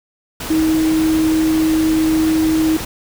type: tone in noise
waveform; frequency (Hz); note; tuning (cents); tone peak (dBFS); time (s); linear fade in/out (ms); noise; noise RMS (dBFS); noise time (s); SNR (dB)
sine; 317; D#4; +32; -12; 0.5-2.77; 5; pink; -26; 0.4-2.85; +11
effects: none